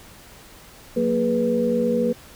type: tone cluster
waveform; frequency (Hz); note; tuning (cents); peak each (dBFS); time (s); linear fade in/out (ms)
sine; 182.3 / 232 / 417.2 / 490.9; F#3 / A#3 / G#4 / B4; -25 / -8 / +8 / -10; -29 / -22 / -28 / -21; 0.96-2.13; 10
effects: pink hiss -46 dBFS RMS until 2.35 s